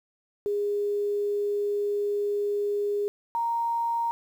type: tone pair in turn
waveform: sine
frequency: 410 / 931.1 Hz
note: G#4 / A#5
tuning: -22 / -2 cents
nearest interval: octave + major second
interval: 1420 cents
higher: second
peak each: -24 dBFS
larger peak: neither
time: 0.46-3.08 / 3.35-4.11 s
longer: first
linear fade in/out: 0 ms
effects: 9-bit